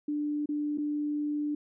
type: tone with dropouts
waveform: sine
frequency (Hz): 295.8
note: D4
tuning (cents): +13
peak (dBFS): -28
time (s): 0.08-1.55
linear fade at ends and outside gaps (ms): 5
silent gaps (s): 0.459-0.489 / 0.776-0.782
effects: none